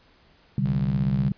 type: chord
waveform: sine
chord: C suspended second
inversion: none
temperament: equal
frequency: 130.81 / 146.83 / 196 Hz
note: C3 / D3 / G3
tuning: 0 / 0 / 0 cents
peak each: -25 dBFS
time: 0.58-1.32 s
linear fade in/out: 2 ms
type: tone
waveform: sawtooth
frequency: 65.8 Hz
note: C2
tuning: 10 cents sharp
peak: -30 dBFS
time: 0.65-1.29 s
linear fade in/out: 5 ms
effects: pink hiss -58 dBFS RMS until 1.37 s + resampled to 11025 Hz